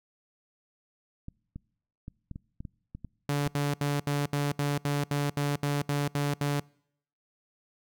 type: clicks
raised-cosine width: 5 ms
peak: -27 dBFS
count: 10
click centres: 1.284 / 1.56 / 2.081 / 2.313 / 2.359 / 2.605 / 2.652 / 2.95 / 3.047 / 3.466 s
type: tone bursts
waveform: sawtooth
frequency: 144 Hz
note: D3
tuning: 34 cents flat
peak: -22 dBFS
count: 13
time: 3.29-6.6 s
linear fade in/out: 2 ms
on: 190 ms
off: 70 ms
effects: noise-tail reverb RT60 0.7 s tail -26 dB re dry